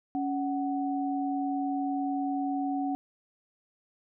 sine tone pair together, 279.1 / 745.1 Hz, C#4 / F#5, +12 / +12 cents, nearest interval octave + perfect fourth, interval 1700 cents, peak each -29 / -32 dBFS, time 0.15-2.95 s, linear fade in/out 0 ms, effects none

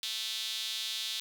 sawtooth tone with high-pass filter, 220 Hz, A3, in tune, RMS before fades -36 dBFS, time 0.03-1.2 s, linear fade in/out 0 ms, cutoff 3600 Hz, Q 3.8, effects none

